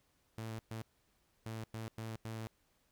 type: tone bursts at uneven times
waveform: sawtooth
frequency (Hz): 111.7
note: A2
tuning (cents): +27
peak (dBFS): -37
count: 6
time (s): 0.38-0.59 / 0.71-0.82 / 1.46-1.64 / 1.74-1.88 / 1.98-2.16 / 2.25-2.47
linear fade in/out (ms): 0
effects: pink hiss -75 dBFS RMS until 2.91 s